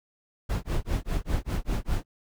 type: noise with tremolo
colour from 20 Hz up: brown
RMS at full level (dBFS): -24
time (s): 0.49-2.05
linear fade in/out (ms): 10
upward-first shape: sine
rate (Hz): 5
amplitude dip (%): 100
effects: none